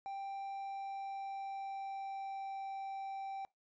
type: tone with pitch glide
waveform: triangle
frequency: 786 to 780.1 Hz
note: G5 to G5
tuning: +4 to -9 cents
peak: -38 dBFS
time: 0.06-3.45 s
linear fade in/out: 0 ms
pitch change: -13 cents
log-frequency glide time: 0.5-2.7 s
effects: noise-tail reverb RT60 0.2 s tail -23 dB re dry + resampled to 16000 Hz